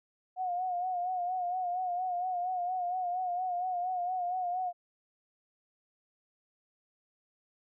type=tone with vibrato; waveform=sine; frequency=724 Hz; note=F#5; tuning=38 cents flat; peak=-30 dBFS; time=0.36-4.73 s; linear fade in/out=50 ms; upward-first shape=sine; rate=4.3 Hz; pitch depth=54 cents each way; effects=none